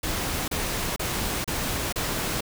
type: noise bursts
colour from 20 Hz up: pink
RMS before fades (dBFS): -28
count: 5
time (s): 0.03-2.408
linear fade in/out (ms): 5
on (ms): 450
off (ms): 32
effects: none